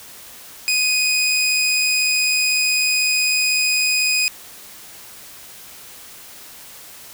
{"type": "tone", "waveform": "20% pulse", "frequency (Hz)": 2494, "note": "D#7", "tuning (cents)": 3, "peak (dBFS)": -11, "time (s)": [0.68, 4.28], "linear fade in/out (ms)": 0, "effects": ["white hiss -40 dBFS RMS until 7.13 s"]}